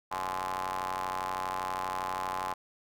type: ring-modulated tone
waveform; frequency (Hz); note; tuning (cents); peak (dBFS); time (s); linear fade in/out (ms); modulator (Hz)
sawtooth; 92.5; F#2; 0; -25; 0.11-2.54; 10; 943
effects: none